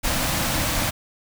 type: band-stop noise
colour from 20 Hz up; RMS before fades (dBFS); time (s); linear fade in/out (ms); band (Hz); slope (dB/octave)
pink; -23; 0.03-0.91; 20; 340 to 490; 96
effects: none